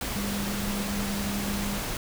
sine tone in noise, 201.4 Hz, G3, 47 cents sharp, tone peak -30 dBFS, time 0.16-1.78 s, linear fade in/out 2 ms, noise pink, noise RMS -32 dBFS, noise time 0.01-1.97 s, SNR -1 dB, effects none

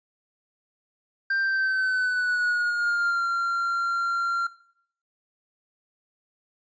triangle tone with pitch glide, 1575 to 1379.1 Hz, G6 to F6, +8 to -22 cents, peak -20 dBFS, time 1.3-4.47 s, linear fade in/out 5 ms, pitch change -230 cents, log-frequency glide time 1.41-3.24 s, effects noise-tail reverb RT60 0.6 s tail -18 dB re dry + resampled to 16000 Hz

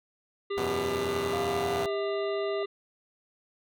harmonic tone, 399.2 Hz, G4, 32 cents sharp, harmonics 1 / 3 / 5 / 7 / 9 / 10, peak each -29 / -39 / -43 / -46 / -48 / -49 dBFS, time 0.5-2.66 s, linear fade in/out 10 ms
5% pulse chord, E suspended second, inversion none, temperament equal, 82.41 / 92.5 / 123.47 Hz, E2 / F#2 / B2, 0 / 0 / 0 cents, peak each -25 dBFS, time 0.57-1.86 s, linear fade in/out 5 ms
sine tone with pitch glide, 698.5 to 644.2 Hz, F5 to E5, 0 to -40 cents, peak -33 dBFS, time 1.33-2.63 s, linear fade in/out 2 ms, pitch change -140 cents, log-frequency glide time 1.74-1.92 s
effects none

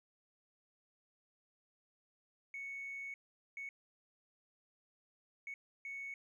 triangle tone bursts at uneven times, 2217 Hz, C#7, in tune, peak -39 dBFS, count 4, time 2.54-3.14 / 3.57-3.69 / 5.47-5.54 / 5.85-6.14 s, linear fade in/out 2 ms, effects tanh soft clip ceiling -39 dBFS + resampled to 24000 Hz

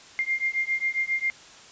sine beating tone pair, 2108 / 2115.4 Hz, C7 / C7, +12 / +18 cents, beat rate 7.4 Hz, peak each -27 dBFS, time 0.19-1.3 s, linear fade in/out 0 ms, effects white hiss -48 dBFS RMS until 1.71 s + resampled to 16000 Hz

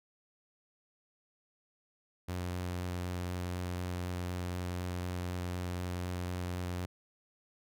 sawtooth tone with vibrato, 89.6 Hz, F2, 45 cents sharp, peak -31 dBFS, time 2.28-6.86 s, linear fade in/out 10 ms, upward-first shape sine, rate 4 Hz, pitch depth 13 cents each way, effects none

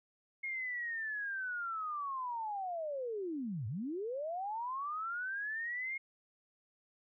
sine linear two-way sweep, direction down then up, 2159 to 98 to 2159 Hz, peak -36 dBFS, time 0.43-5.98 s, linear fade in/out 10 ms, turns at 3.67 s, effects none

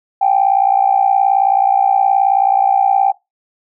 sine tone with amplitude modulation, 784 Hz, G5, in tune, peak -5 dBFS, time 0.21-3.12 s, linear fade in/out 10 ms, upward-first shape sine, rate 58.9 Hz, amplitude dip 85%, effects noise-tail reverb RT60 0.2 s tail -21 dB re dry + tanh soft clip ceiling -1 dBFS

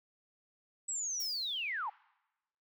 sine linear sweep, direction down, 7902 to 760 Hz, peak -34 dBFS, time 0.88-1.9 s, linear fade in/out 10 ms
violet noise with exponential decay, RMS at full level -42 dBFS, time 1.2-1.71 s, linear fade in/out 0 ms, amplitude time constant 110 ms
effects noise-tail reverb RT60 1.0 s tail -24 dB re dry

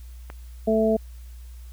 click, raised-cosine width 0.5 ms, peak -23 dBFS, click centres 0.301 s
harmonic tone, 220 Hz, A3, in tune, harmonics 1 / 2 / 3, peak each -22 / -22 / -22 dBFS, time 0.67-0.97 s, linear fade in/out 10 ms
effects added 60 Hz sine -38 dBFS peak until 1.72 s + white hiss -57 dBFS RMS until 1.72 s

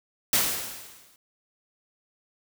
white noise with exponential decay, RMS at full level -20 dBFS, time 0.33-1.16 s, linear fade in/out 1 ms, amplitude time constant 180 ms, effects none

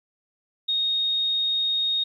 sine tone, 3723 Hz, A#7, 3 cents flat, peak -21 dBFS, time 0.68-2.04 s, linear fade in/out 10 ms, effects 10-bit

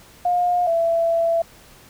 sine tone pair in turn, 711 / 668.2 Hz, F5 / E5, +31 / +23 cents, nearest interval minor second, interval 108 cents, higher first, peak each -16 dBFS, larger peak neither, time 0.25-0.67 / 0.67-1.42 s, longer second, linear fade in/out 5 ms, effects pink hiss -48 dBFS RMS until 1.89 s

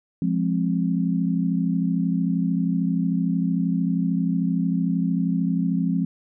sine chord, F minor, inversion none, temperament equal with one note detuned, 174.61 / 207.7 / 263.9 Hz, F3 / Ab3 / C4, 0 / 0 / +15 cents, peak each -22 / -26 / -25 dBFS, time 0.22-6.05 s, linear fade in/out 2 ms, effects none

